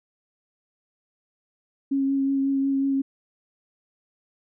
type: tone with vibrato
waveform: sine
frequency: 273.1 Hz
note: C#4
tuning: 26 cents flat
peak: -20 dBFS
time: 1.91-3.02 s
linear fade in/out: 10 ms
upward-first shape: triangle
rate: 5.5 Hz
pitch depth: 17 cents each way
effects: none